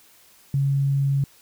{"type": "tone", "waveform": "sine", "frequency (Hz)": 138.59, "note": "C#3", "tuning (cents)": 0, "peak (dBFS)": -18, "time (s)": [0.54, 1.24], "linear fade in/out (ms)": 2, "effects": ["white hiss -54 dBFS RMS until 1.41 s"]}